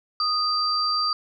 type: tone pair together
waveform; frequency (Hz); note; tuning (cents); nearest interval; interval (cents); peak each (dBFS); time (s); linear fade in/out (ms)
sine; 1240 / 4694; D#6 / D8; -6 / -2; octave + major seventh; 2304; -24 / -23; 0.2-1.13; 2
effects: none